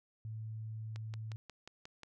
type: tone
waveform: sine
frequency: 110 Hz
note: A2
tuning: in tune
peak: -40 dBFS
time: 0.25-1.36 s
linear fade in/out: 0 ms
type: click train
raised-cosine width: 0.2 ms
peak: -31 dBFS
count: 7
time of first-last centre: 0.96-2.033 s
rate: 5.59 Hz
effects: none